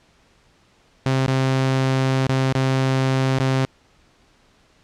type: tone with dropouts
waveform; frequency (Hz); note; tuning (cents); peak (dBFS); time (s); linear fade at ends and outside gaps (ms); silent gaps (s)
sawtooth; 132.3; C3; +20; -13; 1.06-3.65; 0; 1.263-1.279 / 2.269-2.292 / 2.526-2.552 / 3.385-3.4
effects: pink hiss -57 dBFS RMS until 4.83 s + low-pass 6000 Hz 12 dB/octave